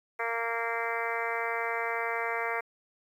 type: harmonic tone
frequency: 230.9 Hz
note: A#3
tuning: 16 cents flat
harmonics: 2 / 3 / 4 / 5 / 6 / 7 / 8 / 9 / 10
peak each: -36 / -37 / -37 / -38 / -39 / -39 / -39 / -36 / -41 dBFS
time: 0.19-2.61 s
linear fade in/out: 10 ms
effects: 10-bit